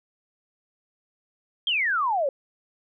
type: exponential sweep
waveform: sine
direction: down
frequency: 3292 to 523.3 Hz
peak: -21 dBFS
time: 1.67-2.29 s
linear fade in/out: 2 ms
effects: none

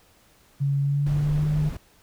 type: tone with pitch glide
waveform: sine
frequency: 139.9 to 150.81 Hz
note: C#3 to D3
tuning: +16 to +46 cents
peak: -20 dBFS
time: 0.6-1.7 s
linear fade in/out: 20 ms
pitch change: +130 cents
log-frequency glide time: 0.81-1.47 s
type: noise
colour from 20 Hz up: brown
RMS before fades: -32 dBFS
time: 1.06-1.77 s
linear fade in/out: 5 ms
effects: pink hiss -58 dBFS RMS until 2.02 s

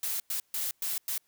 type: noise bursts at uneven times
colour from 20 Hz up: blue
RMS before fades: -32 dBFS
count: 5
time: 0.03-0.2 / 0.3-0.4 / 0.54-0.71 / 0.82-0.98 / 1.08-1.18 s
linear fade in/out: 2 ms
effects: white hiss -71 dBFS RMS until 1.27 s

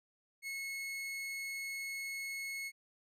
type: tone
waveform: 40% pulse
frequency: 2184 Hz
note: C#7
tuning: 26 cents flat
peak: -38 dBFS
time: 0.42-2.72 s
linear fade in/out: 50 ms
effects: resampled to 32000 Hz

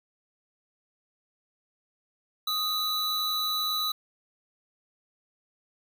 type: tone pair together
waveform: square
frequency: 1244.5 / 3951 Hz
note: D#6 / B7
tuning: 0 / 0 cents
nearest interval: octave + minor sixth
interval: 2000 cents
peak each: -33 / -28 dBFS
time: 2.47-3.92 s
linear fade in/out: 5 ms
effects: 11-bit

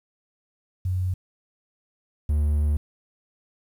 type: tone pair in turn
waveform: sine / triangle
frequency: 92 / 74.38 Hz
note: F#2 / D2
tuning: -9 / +23 cents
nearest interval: major third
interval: 368 cents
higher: first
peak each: -22 / -17 dBFS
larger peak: second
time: 0.85-1.14 / 2.29-2.77 s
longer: second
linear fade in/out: 5 ms
effects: 9-bit

